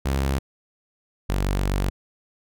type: tone pair in turn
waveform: sawtooth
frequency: 67.8 / 47.89 Hz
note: C#2 / G1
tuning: -38 / -40 cents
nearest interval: tritone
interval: 602 cents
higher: first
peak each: -17 dBFS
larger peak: neither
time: 0.05-0.39 / 1.29-1.9 s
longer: second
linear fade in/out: 10 ms
effects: none